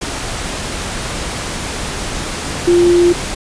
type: tone in noise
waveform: sine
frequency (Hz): 348.8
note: F4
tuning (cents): -2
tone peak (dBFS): -7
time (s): 2.67-3.13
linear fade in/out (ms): 10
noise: pink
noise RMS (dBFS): -22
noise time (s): 0.01-3.35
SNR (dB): +12
effects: resampled to 22050 Hz